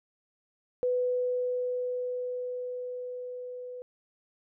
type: tone with level ramp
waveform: sine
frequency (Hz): 497.5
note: B4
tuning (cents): +13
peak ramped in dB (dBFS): -24 to -38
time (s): 0.83-3.82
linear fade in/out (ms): 0
effects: none